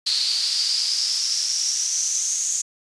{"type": "noise with high-pass filter sweep", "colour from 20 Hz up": "brown", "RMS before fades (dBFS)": -23, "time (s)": [0.06, 2.62], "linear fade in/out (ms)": 10, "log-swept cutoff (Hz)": [4300, 6700], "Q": 8.5, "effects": ["resampled to 22050 Hz"]}